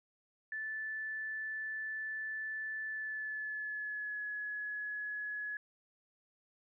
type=tone with pitch glide; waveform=sine; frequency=1751 to 1692.3 Hz; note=A6 to G#6; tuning=-9 to +32 cents; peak=-37 dBFS; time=0.52-5.57 s; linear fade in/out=2 ms; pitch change=-59 cents; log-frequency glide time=2.86-4.22 s; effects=none